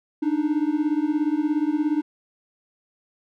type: beating tone pair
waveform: triangle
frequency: 293.7 / 310.7 Hz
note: D4 / D#4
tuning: 0 / -2 cents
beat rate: 17 Hz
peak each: -21 dBFS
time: 0.22-2.02 s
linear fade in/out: 10 ms
effects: none